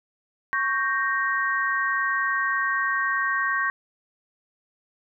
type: chord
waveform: sine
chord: G diminished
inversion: second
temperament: equal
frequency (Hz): 1108.7 / 1568 / 1864.7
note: Db6 / G6 / Bb6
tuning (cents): 0 / 0 / 0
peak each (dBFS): -26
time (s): 0.53-3.7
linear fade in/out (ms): 0
effects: none